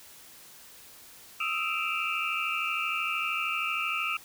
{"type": "tone cluster", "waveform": "sine", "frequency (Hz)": [1255, 1328, 2356, 2588, 2769], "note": ["D#6", "E6", "D7", "E7", "F7"], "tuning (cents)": [15, 12, 5, -32, -15], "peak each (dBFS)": [-34, -36, -35, -34, -33], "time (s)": [1.4, 4.17], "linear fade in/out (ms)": 5, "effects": ["white hiss -51 dBFS RMS until 4.24 s"]}